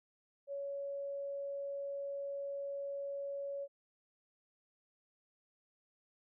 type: tone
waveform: sine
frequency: 560 Hz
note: C#5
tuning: 18 cents sharp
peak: -38 dBFS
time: 0.47-3.68 s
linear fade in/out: 50 ms
effects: none